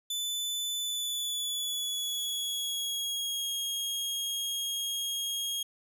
sawtooth tone with pitch glide, 3500 to 3266 Hz, A7 to G#7, -10 to -30 cents, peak -28 dBFS, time 0.1-5.63 s, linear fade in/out 5 ms, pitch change -120 cents, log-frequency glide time 0.79-3.51 s, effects none

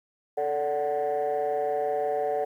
sine tone cluster, 441.7 / 580 / 744 Hz, A4 / D5 / F#5, +7 / -22 / +9 cents, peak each -27 / -28 / -27 dBFS, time 0.37-2.45 s, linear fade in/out 10 ms, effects tanh soft clip ceiling -20 dBFS + 10-bit

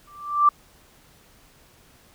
sine tone with exponential growth, 1174.7 Hz, D6, in tune, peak -10 dBFS, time 0.07-0.49 s, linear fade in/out 5 ms, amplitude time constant 91 ms, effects pink hiss -55 dBFS RMS until 2.14 s

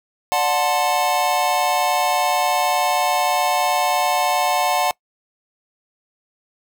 square chord, D dominant seventh, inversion none, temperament equal with one note detuned, 587.3 / 730.6 / 880 / 1046.5 Hz, D5 / F#5 / A5 / C6, 0 / -22 / 0 / 0 cents, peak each -26 / -20 / -23 / -26 dBFS, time 0.32-4.91 s, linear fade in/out 0 ms, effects noise-tail reverb RT60 0.1 s tail -23 dB re dry

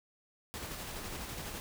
pink noise with tremolo, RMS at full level -41 dBFS, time 0.54-1.6 s, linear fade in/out 0 ms, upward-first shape square, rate 12 Hz, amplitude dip 25%, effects none

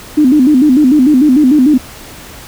sine tone with vibrato, 277.2 Hz, C#4, in tune, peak -4 dBFS, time 0.17-1.78 s, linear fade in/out 10 ms, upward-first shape square, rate 6.7 Hz, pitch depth 150 cents each way, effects pink hiss -32 dBFS RMS until 2.47 s

